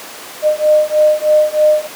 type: beating tone pair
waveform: sine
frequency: 608 / 611.2 Hz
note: D#5 / D#5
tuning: -40 / -31 cents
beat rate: 3.2 Hz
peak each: -11 dBFS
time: 0.42-1.88 s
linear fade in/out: 50 ms
effects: pink hiss -30 dBFS RMS until 1.95 s + high-pass 400 Hz 12 dB/octave